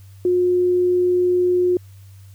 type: tone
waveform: sine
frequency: 359.3 Hz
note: F4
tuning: 49 cents sharp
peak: -14 dBFS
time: 0.25-1.77 s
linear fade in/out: 2 ms
effects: added 97 Hz sine -40 dBFS peak until 2.34 s + white hiss -56 dBFS RMS until 2.34 s